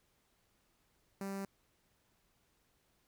sawtooth tone with notch filter, 196 Hz, G3, in tune, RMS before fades -41 dBFS, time 1.21-1.45 s, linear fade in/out 2 ms, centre 3300 Hz, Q 1.2, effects pink hiss -75 dBFS RMS until 3.07 s

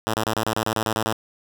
5% pulse tone bursts, 110 Hz, A2, in tune, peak -10 dBFS, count 11, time 0.07-1.127 s, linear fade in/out 0 ms, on 67 ms, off 32 ms, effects none

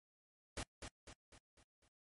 pink noise with echo, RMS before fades -43 dBFS, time 0.57-0.63 s, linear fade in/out 2 ms, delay 250 ms, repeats 5, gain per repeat -6 dB, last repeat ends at 1.88 s, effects noise-tail reverb RT60 0.1 s tail -24 dB re dry + MP3 48 kbps

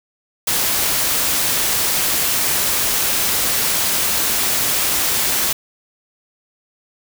white noise, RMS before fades -18 dBFS, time 0.47-5.53 s, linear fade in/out 5 ms, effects none

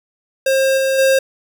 square tone with level steps, 534 Hz, C5, 35 cents sharp, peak -13 / -15 / -11 dBFS, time 0.46-1.19 s, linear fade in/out 5 ms, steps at 0.77 / 0.98 s, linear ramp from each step 10 ms, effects none

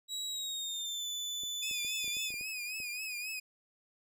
30% pulse tone with pitch glide, 3876 to 3493 Hz, B7 to A7, -33 to -13 cents, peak -33 dBFS, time 0.08-2.32 s, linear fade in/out 50 ms, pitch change -180 cents, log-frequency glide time 0.27-1.07 s
clicks, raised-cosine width 2 ms, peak -40 dBFS, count 10, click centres 1.435 / 1.712 / 1.848 / 2.044 / 2.079 / 2.169 / 2.305 / 2.341 / 2.411 / 2.802 s
sawtooth tone with vibrato, 2495 Hz, D#7, 4 cents sharp, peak -34 dBFS, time 1.62-3.4 s, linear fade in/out 10 ms, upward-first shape triangle, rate 3.7 Hz, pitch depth 83 cents each way
effects none

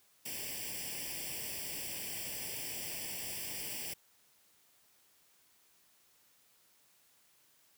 white noise with comb filter, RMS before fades -41 dBFS, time 0.25-3.94 s, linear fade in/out 10 ms, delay 0.38 ms, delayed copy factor +0.9, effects white hiss -68 dBFS RMS until 7.77 s + high-pass 60 Hz 12 dB/octave

